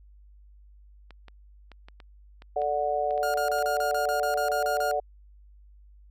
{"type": "clicks", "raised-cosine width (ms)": 0.3, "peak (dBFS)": -31, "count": 11, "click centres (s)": [1.107, 1.283, 1.717, 1.885, 2.002, 2.421, 2.618, 3.108, 3.178, 3.376, 3.586]}
{"type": "chord", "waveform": "sine", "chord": "D major", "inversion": "second", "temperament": "just", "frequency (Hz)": [440.5, 587.3, 734.2], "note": ["A4", "D5", "F#5"], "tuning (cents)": [2, 0, -14], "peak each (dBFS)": [-32, -28, -27], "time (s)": [2.56, 5], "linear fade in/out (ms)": 5}
{"type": "tone bursts", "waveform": "45% pulse", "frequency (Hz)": 1417, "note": "F6", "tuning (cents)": 25, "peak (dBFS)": -31, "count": 12, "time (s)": [3.23, 4.913], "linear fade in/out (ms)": 0, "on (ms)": 110, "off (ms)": 33}
{"effects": ["added 50 Hz sine -50 dBFS peak until 6.1 s"]}